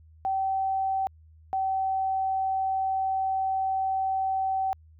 sine tone pair in turn, 770 / 766.8 Hz, G5 / G5, -31 / -38 cents, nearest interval unison, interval 7 cents, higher first, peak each -24 dBFS, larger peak neither, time 0.25-1.07 / 1.53-4.73 s, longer second, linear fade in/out 0 ms, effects added 79 Hz sine -51 dBFS peak until 4.99 s

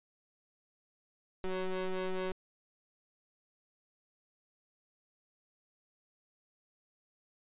35% pulse ring-modulated tone, 185.7 Hz, F#3, 7 cents sharp, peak -28 dBFS, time 1.44-2.32 s, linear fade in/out 2 ms, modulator 188 Hz, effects resampled to 8000 Hz

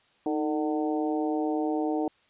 harmonic tone with a mistuned harmonic, 150.3 Hz, D3, 40 cents sharp, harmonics 2 / 3 / 4 / 5 / 6, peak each -27 / -32 / -36 / -33 / -41 dBFS, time 0.26-2.08 s, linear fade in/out 2 ms, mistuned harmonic 2, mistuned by +61 cents, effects white hiss -64 dBFS RMS until 2.29 s + resampled to 8000 Hz

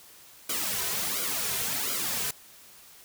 white noise with flanger, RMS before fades -30 dBFS, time 0.49-2.31 s, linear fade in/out 5 ms, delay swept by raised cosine 1.1 to 3.6 ms, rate 1.4 Hz, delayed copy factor -0.95, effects white hiss -52 dBFS RMS until 3.04 s

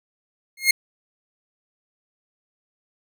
sawtooth tone with exponential growth, 2143 Hz, C7, 41 cents sharp, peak -6 dBFS, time 0.57-0.71 s, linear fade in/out 5 ms, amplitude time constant 30 ms, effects none

